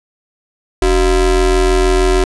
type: ring-modulated tone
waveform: square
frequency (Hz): 164.81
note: E3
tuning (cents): 0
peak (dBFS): -7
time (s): 0.82-2.24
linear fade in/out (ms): 2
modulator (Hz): 208
effects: resampled to 24000 Hz + 8-bit